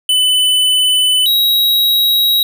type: tone pair in turn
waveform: square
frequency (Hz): 3006 / 3835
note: F#7 / A#7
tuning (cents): +27 / +48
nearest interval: major third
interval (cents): 421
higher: second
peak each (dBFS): -10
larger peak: neither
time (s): 0.09-1.26 / 1.26-2.43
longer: neither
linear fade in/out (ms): 2
effects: none